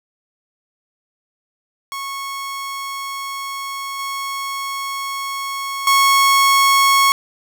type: tone with level steps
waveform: sawtooth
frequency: 1100 Hz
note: C#6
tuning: 14 cents flat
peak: -21 / -19 / -7 dBFS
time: 1.92-7.12 s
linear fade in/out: 0 ms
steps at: 3.99 / 5.87 s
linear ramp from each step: 2 ms
effects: none